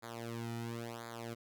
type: tone with flanger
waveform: sawtooth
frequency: 116.54 Hz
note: A#2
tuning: in tune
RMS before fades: -43 dBFS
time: 0.02-1.35 s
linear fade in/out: 20 ms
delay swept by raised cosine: 0.35 to 1.85 ms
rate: 0.96 Hz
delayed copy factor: -1
effects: none